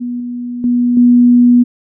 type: tone with level steps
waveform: sine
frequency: 243.3 Hz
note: B3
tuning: 26 cents flat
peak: -17 / -19 / -9 / -4 dBFS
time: 0-1.64 s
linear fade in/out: 20 ms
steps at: 0.2 / 0.64 / 0.97 s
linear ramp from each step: 2 ms
effects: none